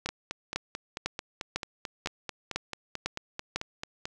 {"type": "two click trains", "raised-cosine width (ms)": 0.2, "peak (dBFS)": [-17, -12], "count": [19, 8], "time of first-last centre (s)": [[0.09, 4.055], [0.06, 3.56]], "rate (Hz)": [4.54, 2], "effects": []}